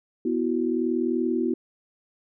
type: chord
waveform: sine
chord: B suspended fourth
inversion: none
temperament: equal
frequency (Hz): 246.9 / 329.6 / 370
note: B3 / E4 / F#4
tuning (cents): 0 / 0 / 0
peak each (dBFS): -26 / -26 / -27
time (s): 0.25-1.54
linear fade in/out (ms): 5
effects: none